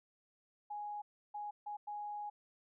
sine tone bursts at uneven times, 830.6 Hz, G#5, in tune, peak -40 dBFS, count 4, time 0.7-1.02 / 1.34-1.51 / 1.66-1.77 / 1.87-2.3 s, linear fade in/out 10 ms, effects none

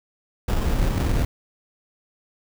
brown noise with sample-and-hold, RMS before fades -21 dBFS, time 0.48-1.25 s, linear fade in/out 5 ms, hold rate 2100 Hz, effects none

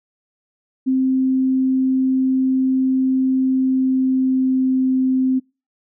sine tone with pitch glide, 261.6 to 259.9 Hz, C4 to C4, 0 to -11 cents, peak -14 dBFS, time 0.86-5.4 s, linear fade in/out 20 ms, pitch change -11 cents, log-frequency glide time 3.43-4.97 s, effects noise-tail reverb RT60 0.3 s tail -26 dB re dry

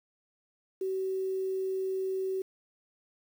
sine tone with quantisation, 380 Hz, F#4, 46 cents sharp, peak -29 dBFS, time 0.81-2.42 s, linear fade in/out 5 ms, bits 9, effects none

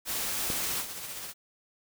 white noise, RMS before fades -32 dBFS, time 0.05-0.85 s, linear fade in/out 50 ms
white noise with tremolo, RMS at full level -38 dBFS, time 0.36-1.34 s, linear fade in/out 50 ms, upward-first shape sine, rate 15 Hz, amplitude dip 35%
click, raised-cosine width 2 ms, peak -20 dBFS, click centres 0.502 s
effects none

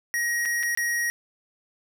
square tone with dropouts, 1890 Hz, A#6, 23 cents sharp, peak -24 dBFS, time 0.14-1.1 s, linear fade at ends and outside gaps 0 ms, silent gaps 0.453-0.457 / 0.629-0.633 / 0.75-0.774 s, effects none

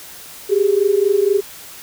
sine tone pair together, 389.1 / 413.3 Hz, G4 / G#4, -13 / -8 cents, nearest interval minor second, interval 105 cents, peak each -15 dBFS, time 0.49-1.41 s, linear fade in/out 20 ms, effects white hiss -37 dBFS RMS until 1.82 s

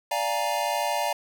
square chord, Bb dominant seventh, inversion first, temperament equal, 587.3 / 698.5 / 830.6 / 932.3 Hz, D5 / F5 / Ab5 / Bb5, 0 / 0 / 0 / 0 cents, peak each -31 / -31 / -31 / -30 dBFS, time 0.11-1.13 s, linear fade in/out 5 ms, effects none

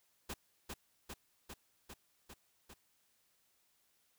pink noise with echo, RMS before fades -42 dBFS, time 0.29-0.34 s, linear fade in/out 10 ms, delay 400 ms, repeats 6, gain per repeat -2 dB, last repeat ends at 2.74 s, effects white hiss -75 dBFS RMS until 4.18 s

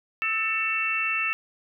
harmonic tone with a mistuned harmonic, 445.9 Hz, A4, 23 cents sharp, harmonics 3 / 4 / 5 / 6, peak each -31 / -33 / -32 / -25 dBFS, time 0.22-1.33 s, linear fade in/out 0 ms, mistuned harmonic 3, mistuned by -39 cents, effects none

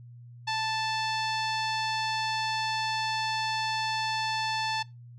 sawtooth tone with low-pass filter, 880 Hz, A5, in tune, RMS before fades -30 dBFS, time 0.47-4.83 s, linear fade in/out 10 ms, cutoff 4600 Hz, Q 2.3, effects noise-tail reverb RT60 0.2 s tail -21 dB re dry + added 120 Hz sine -45 dBFS peak until 5.18 s

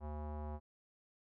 square tone with low-pass filter, 75.2 Hz, D2, 42 cents sharp, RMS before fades -43 dBFS, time 0-0.6 s, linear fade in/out 50 ms, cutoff 890 Hz, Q 2.8, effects none

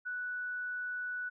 sine tone, 1480 Hz, F#6, in tune, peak -35 dBFS, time 0.05-1.3 s, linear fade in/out 20 ms, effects none

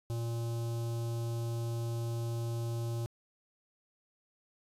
square tone with notch filter, 116.54 Hz, A#2, in tune, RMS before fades -35 dBFS, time 0.1-3.06 s, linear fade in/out 0 ms, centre 1900 Hz, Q 0.55, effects resampled to 32000 Hz

